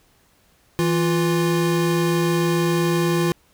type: tone pair together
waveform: square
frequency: 164.85 / 349.3 Hz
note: E3 / F4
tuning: 0 / 0 cents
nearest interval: octave + minor second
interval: 1300 cents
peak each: -21 dBFS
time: 0.79-3.32 s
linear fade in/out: 0 ms
effects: pink hiss -59 dBFS RMS until 3.53 s